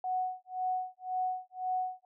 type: tone with tremolo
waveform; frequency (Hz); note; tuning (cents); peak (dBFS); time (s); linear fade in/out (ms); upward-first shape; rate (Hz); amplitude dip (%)
sine; 740; F#5; 0; -28; 0.04-2.05; 2; sine; 1.9; 100
effects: none